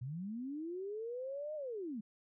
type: linear two-way sweep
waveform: sine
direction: up then down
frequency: 116.54 to 622 to 198.1 Hz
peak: -39 dBFS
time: 0.01-2.01 s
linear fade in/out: 10 ms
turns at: 1.55 s
effects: none